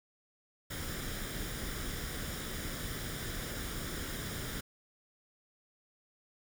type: noise with comb filter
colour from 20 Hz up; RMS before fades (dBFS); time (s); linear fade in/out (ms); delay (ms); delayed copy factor
pink; -39; 0.7-4.61; 10; 0.57; +0.55
effects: none